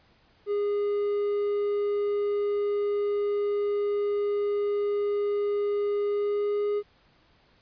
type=tone with pitch glide; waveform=triangle; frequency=410 to 413.1 Hz; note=G#4 to G#4; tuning=-22 to -9 cents; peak=-22 dBFS; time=0.46-6.83 s; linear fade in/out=50 ms; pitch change=+13 cents; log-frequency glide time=6.06-6.72 s; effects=pink hiss -62 dBFS RMS until 7.61 s + resampled to 11025 Hz